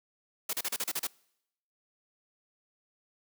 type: noise bursts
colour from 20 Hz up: white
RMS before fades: -32 dBFS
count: 8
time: 0.49-1.071 s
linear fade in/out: 5 ms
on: 42 ms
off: 35 ms
effects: noise-tail reverb RT60 0.8 s tail -25 dB re dry + high-pass 200 Hz 12 dB/octave